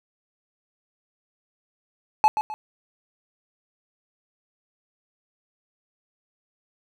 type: tone with echo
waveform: triangle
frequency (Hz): 860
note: A5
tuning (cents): -40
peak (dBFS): -10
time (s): 2.24-2.28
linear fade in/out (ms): 0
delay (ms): 130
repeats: 2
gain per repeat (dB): -9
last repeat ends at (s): 2.54
effects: none